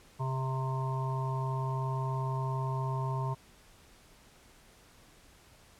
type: harmonic tone with a mistuned harmonic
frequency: 131.5 Hz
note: C3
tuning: 9 cents sharp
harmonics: 1 / 3 / 5 / 7 / 8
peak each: -31 / -43 / -44 / -39 / -41 dBFS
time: 0.19-3.35 s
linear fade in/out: 20 ms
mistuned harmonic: 3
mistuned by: +19 cents
effects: pink hiss -59 dBFS RMS until 5.79 s + low-pass 12000 Hz 12 dB/octave